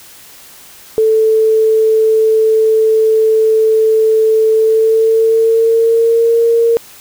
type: tone with pitch glide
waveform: sine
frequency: 440 to 462.7 Hz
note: A4 to A#4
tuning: 0 to -13 cents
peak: -7 dBFS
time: 0.98-6.77 s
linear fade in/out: 0 ms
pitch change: +87 cents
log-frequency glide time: 4.53-6.39 s
effects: white hiss -38 dBFS RMS until 7 s